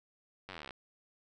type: slowing click train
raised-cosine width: 0.3 ms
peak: -28 dBFS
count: 18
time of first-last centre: 0.49-0.708 s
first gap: 10 ms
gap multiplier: 1.03
effects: none

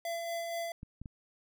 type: tone with tremolo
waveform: square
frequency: 676 Hz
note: E5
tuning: 43 cents sharp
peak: -34 dBFS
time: 0.05-0.72 s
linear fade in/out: 2 ms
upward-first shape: sine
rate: 4.2 Hz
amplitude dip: 30%
type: clicks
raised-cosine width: 5 ms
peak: -31 dBFS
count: 3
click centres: 0.831 / 1.016 / 1.058 s
effects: none

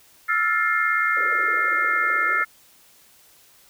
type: chord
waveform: sine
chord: F major seventh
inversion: third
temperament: equal with one note detuned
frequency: 1318.5 / 1396.9 / 1760 / 2121 Hz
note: E6 / F6 / A6 / C7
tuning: 0 / 0 / 0 / +23 cents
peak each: -24 dBFS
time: 0.28-2.45 s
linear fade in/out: 20 ms
type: band-pass noise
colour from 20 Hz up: white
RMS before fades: -39 dBFS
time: 1.16-2.43 s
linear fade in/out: 5 ms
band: 320 to 620 Hz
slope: 96 dB/octave
effects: white hiss -54 dBFS RMS until 3.69 s

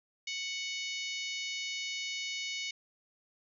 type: harmonic tone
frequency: 740 Hz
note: F#5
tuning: in tune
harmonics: 3 / 4 / 5 / 6 / 7 / 8 / 9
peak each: -39 / -41 / -43 / -45 / -46 / -47 / -48 dBFS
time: 0.27-2.71 s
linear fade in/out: 5 ms
effects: none

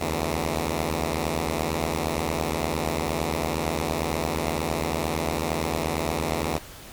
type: beating tone pair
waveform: 5% pulse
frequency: 73.4 / 82.1 Hz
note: D2 / E2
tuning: 0 / -6 cents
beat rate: 8.7 Hz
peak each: -17 / -15 dBFS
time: 0-6.59 s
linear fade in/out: 20 ms
effects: pink hiss -43 dBFS RMS until 6.92 s + MP3 96 kbps

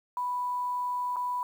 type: tone with dropouts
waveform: sine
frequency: 987.8 Hz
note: B5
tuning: in tune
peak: -28 dBFS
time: 0.17-1.43 s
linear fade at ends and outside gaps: 1 ms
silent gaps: 1.16-1.166 s
effects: 9-bit

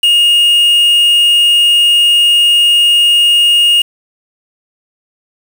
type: tone with quantisation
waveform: triangle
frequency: 2850 Hz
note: F7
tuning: 34 cents sharp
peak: -4 dBFS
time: 0.03-3.82 s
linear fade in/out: 5 ms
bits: 4
effects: none

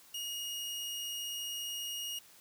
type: tone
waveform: sawtooth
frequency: 2869 Hz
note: F7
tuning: 46 cents sharp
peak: -34 dBFS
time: 0.14-2.19 s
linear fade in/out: 5 ms
effects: white hiss -59 dBFS RMS until 2.4 s + high-pass 60 Hz 12 dB/octave

